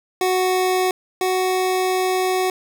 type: tone pair in turn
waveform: 25% pulse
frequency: 370 / 371.3 Hz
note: F#4 / F#4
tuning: 0 / +6 cents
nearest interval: unison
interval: 6 cents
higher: second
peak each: -13 / -14 dBFS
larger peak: first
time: 0.21-0.91 / 1.21-2.5 s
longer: second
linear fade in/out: 2 ms
effects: none